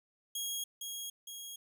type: tone with echo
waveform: 15% pulse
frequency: 3288 Hz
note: G#7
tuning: 18 cents flat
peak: -28 dBFS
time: 0.35-0.64 s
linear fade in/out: 5 ms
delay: 460 ms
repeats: 2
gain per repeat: -4 dB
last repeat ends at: 1.56 s
effects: none